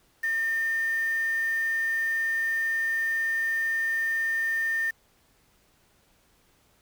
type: tone with quantisation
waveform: sine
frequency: 1811 Hz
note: A6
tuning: 49 cents sharp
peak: -24 dBFS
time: 0.23-4.91 s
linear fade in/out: 10 ms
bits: 7
effects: pink hiss -64 dBFS RMS until 6.81 s